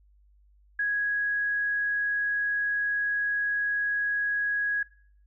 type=tone; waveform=sine; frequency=1661.2 Hz; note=G#6; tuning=in tune; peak=-24 dBFS; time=0.79-4.83 s; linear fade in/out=5 ms; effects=noise-tail reverb RT60 0.6 s tail -22 dB re dry + added 50 Hz sine -57 dBFS peak until 5.26 s